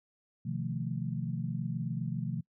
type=chord; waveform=sine; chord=F dominant seventh; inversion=second; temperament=equal with one note detuned; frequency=127.46 / 155.56 / 174.61 / 220 Hz; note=C3 / Eb3 / F3 / A3; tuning=-45 / 0 / 0 / 0 cents; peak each=-36 / -37 / -37 / -40 dBFS; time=0.45-2.41 s; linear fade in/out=10 ms; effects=noise-tail reverb RT60 0.1 s tail -25 dB re dry